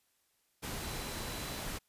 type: tone in noise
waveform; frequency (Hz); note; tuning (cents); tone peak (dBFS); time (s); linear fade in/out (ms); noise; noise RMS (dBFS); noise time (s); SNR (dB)
sine; 4001; B7; +22; -51; 0.8-1.63; 20; pink; -40; 0.62-1.79; -14
effects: white hiss -75 dBFS RMS until 1.88 s + resampled to 32000 Hz